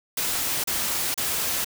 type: noise bursts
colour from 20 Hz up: white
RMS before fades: -26 dBFS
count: 3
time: 0.17-1.646 s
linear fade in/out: 5 ms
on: 470 ms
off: 33 ms
effects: none